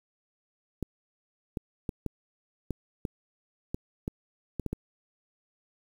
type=clicks; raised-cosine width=3 ms; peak=-18 dBFS; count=11; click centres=0.827 / 1.572 / 1.892 / 2.063 / 2.707 / 3.052 / 3.745 / 4.079 / 4.597 / 4.663 / 4.73 s; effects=8-bit